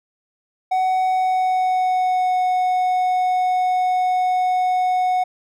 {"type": "tone with pitch glide", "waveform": "triangle", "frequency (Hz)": [747, 735], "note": ["F#5", "F#5"], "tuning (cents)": [16, -12], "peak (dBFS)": -14, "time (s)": [0.71, 5.24], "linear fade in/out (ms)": 10, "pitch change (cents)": -28, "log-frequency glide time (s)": [1.07, 2.39], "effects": []}